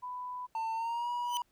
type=tone; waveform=sine; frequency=995 Hz; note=B5; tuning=13 cents sharp; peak=-37 dBFS; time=0.02-0.47 s; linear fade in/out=20 ms
type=tone with pitch glide; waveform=triangle; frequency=897 to 967 Hz; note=A5 to B5; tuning=+33 to -37 cents; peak=-30 dBFS; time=0.55-1.42 s; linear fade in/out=2 ms; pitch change=+130 cents; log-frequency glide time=0.73-1.1 s
type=tone with exponential growth; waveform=sawtooth; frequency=3021 Hz; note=F#7; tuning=35 cents sharp; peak=-28 dBFS; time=1.22-1.37 s; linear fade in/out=0 ms; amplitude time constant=31 ms
effects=pink hiss -73 dBFS RMS until 1.51 s